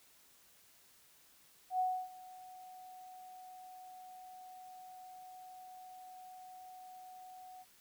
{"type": "tone with ADSR envelope", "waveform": "sine", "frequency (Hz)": 740, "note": "F#5", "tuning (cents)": 0, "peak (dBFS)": -29, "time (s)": [1.7, 7.65], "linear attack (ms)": 93, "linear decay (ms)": 290, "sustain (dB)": -21, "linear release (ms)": 39, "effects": ["white hiss -65 dBFS RMS until 7.8 s"]}